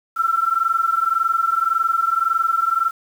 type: tone pair together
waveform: sine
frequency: 1334 / 1355.8 Hz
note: E6 / E6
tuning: +20 / +48 cents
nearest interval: unison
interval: 28 cents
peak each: -19 dBFS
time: 0.16-2.91 s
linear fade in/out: 20 ms
effects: 7-bit